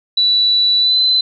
sine tone with pitch glide, 3951 to 4036 Hz, B7 to B7, 0 to +37 cents, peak -10 dBFS, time 0.17-1.21 s, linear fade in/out 5 ms, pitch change +37 cents, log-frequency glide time 0.79-0.98 s, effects none

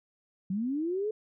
sine linear sweep, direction up, 179.6 to 440 Hz, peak -28 dBFS, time 0.5-1.11 s, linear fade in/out 5 ms, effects none

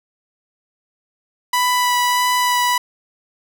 sawtooth tone with vibrato, 987.8 Hz, B5, in tune, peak -11 dBFS, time 1.53-2.78 s, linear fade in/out 5 ms, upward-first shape sine, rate 1.6 Hz, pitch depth 10 cents each way, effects none

